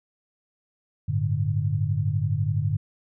sine chord, G suspended second, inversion none, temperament equal, 98 / 110 / 146.83 Hz, G2 / A2 / D3, 0 / 0 / 0 cents, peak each -26 dBFS, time 1.08-2.77 s, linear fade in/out 10 ms, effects none

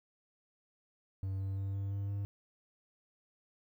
triangle tone with pitch steps, 96.1 / 96.94 / 97.78 / 98.63 / 99.49 / 100.35 Hz, G2 / G2 / G2 / G2 / G2 / G2, -34 / -19 / -4 / +11 / +26 / +41 cents, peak -32 dBFS, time 1.23-2.25 s, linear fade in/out 0 ms, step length 170 ms, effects 12-bit

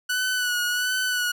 sawtooth tone with vibrato, 1480 Hz, F#6, in tune, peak -19 dBFS, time 0.09-1.32 s, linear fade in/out 10 ms, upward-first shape sine, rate 1.4 Hz, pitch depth 36 cents each way, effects none

